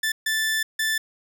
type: tone bursts at uneven times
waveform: sawtooth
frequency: 1760 Hz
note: A6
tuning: in tune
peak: -18 dBFS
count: 3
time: 0.03-0.12 / 0.26-0.63 / 0.79-0.98 s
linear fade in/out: 5 ms
effects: none